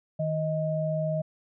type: tone pair together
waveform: sine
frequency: 157 / 628 Hz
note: D#3 / D#5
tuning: +16 / +16 cents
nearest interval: 2 octaves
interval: 2400 cents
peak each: -28 dBFS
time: 0.19-1.22 s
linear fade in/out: 10 ms
effects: none